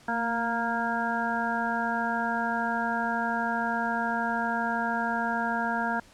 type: harmonic tone with a mistuned harmonic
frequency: 233.1 Hz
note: A#3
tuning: in tune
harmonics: 1 / 2 / 3 / 4 / 6 / 7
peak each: -32 / -40 / -32 / -31 / -33 / -33 dBFS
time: 0.08-6 s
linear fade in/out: 5 ms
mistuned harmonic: 1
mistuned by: -37 cents
effects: pink hiss -55 dBFS RMS until 6.13 s + low-pass 9000 Hz 12 dB/octave